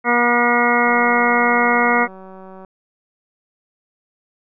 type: harmonic tone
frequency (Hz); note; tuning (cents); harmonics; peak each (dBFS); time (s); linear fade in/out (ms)
240; B3; -49; 1 / 2 / 3 / 4 / 5 / 6 / 8 / 9; -21 / -21 / -21 / -21 / -21 / -21 / -21 / -21; 0.04-2.08; 50
type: click train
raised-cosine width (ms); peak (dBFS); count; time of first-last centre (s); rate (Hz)
1; -26; 337; 0.87-2.648; 189
effects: none